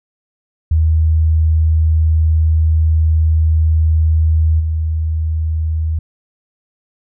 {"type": "tone with level steps", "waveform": "sine", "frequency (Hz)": 79.4, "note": "D#2", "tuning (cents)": 36, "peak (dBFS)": [-9, -14], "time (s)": [0.71, 5.99], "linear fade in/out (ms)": 5, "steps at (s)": 4.59, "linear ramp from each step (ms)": 20, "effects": []}